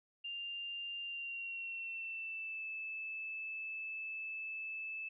sine tone with pitch glide, 2794 to 2622 Hz, F7 to E7, 0 to -10 cents, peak -40 dBFS, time 0.24-5.09 s, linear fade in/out 10 ms, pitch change -110 cents, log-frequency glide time 1.03-2.66 s, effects none

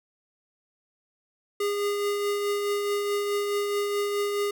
square tone with tremolo, 408.2 Hz, G#4, 30 cents flat, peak -24 dBFS, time 1.6-4.51 s, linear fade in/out 5 ms, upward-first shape triangle, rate 4.7 Hz, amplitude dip 35%, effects none

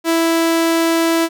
sawtooth tone, 330.3 Hz, E4, 4 cents sharp, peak -9 dBFS, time 0.04-1.29 s, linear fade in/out 50 ms, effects none

